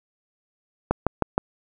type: click train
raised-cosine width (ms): 1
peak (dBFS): -5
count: 4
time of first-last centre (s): 0.91-1.379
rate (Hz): 6.39
effects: none